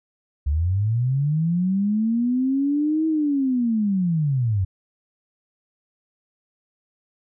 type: linear two-way sweep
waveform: sine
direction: up then down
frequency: 68.2 to 321.2 to 89.6 Hz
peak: -18 dBFS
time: 0.46-4.65 s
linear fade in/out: 10 ms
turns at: 3.07 s
effects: none